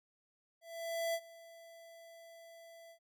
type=tone with ADSR envelope; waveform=square; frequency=667 Hz; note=E5; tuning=20 cents sharp; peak=-33 dBFS; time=0.61-2.99 s; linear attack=530 ms; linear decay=58 ms; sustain=-21 dB; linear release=84 ms; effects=none